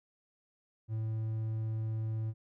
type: tone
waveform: triangle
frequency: 110.5 Hz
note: A2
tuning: 8 cents sharp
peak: -30 dBFS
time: 0.88-2.34 s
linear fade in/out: 50 ms
effects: none